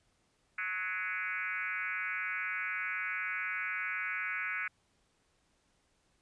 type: tone with frequency modulation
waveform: sine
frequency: 1866 Hz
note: A#6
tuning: 1 cent sharp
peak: -33 dBFS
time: 0.58-4.68 s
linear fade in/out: 5 ms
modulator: 193 Hz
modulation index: 2.8
effects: pink hiss -73 dBFS RMS until 6.21 s + resampled to 22050 Hz